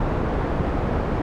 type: low-pass noise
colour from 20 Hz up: pink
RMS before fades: -23 dBFS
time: 0-1.22 s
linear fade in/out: 5 ms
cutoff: 1000 Hz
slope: 12 dB/octave
effects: none